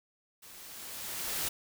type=noise with level ramp; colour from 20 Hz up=white; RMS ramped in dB=-52 to -32 dBFS; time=0.42-1.49 s; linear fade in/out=10 ms; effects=none